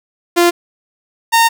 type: tone pair in turn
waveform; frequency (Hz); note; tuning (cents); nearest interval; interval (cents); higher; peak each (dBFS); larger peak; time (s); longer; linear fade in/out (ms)
sawtooth; 346.7 / 917.9; F4 / A#5; -13 / -27; octave + perfect fourth; 1686; second; -4; neither; 0.36-0.51 / 1.32-1.49; second; 20
effects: none